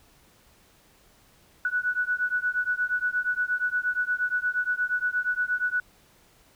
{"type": "beating tone pair", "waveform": "sine", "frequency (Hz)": [1473, 1481.5], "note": ["F#6", "F#6"], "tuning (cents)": [-8, 2], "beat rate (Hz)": 8.5, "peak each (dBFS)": [-27, -27], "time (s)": [1.65, 5.8], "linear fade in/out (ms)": 2, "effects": ["pink hiss -59 dBFS RMS until 6.55 s"]}